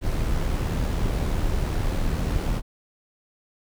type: noise with amplitude modulation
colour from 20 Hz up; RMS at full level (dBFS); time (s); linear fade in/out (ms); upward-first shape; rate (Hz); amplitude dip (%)
brown; -22; 0.01-2.62; 50; sine; 77.5; 40
effects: none